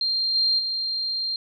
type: tone with level steps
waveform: sine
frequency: 4186 Hz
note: C8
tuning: in tune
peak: -21 / -18 / -24 dBFS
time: 0.01-1.36 s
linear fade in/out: 2 ms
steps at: 0.34 / 0.58 s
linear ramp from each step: 20 ms
effects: none